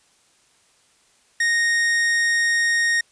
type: tone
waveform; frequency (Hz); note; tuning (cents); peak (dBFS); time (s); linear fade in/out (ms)
45% pulse; 1860; A#6; -4; -17; 1.4-3.01; 5
effects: white hiss -59 dBFS RMS until 3.11 s + resampled to 22050 Hz